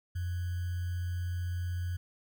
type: tone with sample-and-hold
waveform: sine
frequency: 88.4 Hz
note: F2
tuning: 22 cents sharp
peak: -31 dBFS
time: 0.15-1.97 s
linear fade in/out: 10 ms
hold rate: 1575 Hz
effects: none